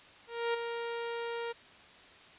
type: tone with ADSR envelope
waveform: sawtooth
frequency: 467.6 Hz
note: A#4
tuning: 5 cents sharp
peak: -24 dBFS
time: 0.27-1.53 s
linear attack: 270 ms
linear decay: 12 ms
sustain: -7 dB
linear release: 18 ms
effects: white hiss -55 dBFS RMS until 2.38 s + resampled to 8000 Hz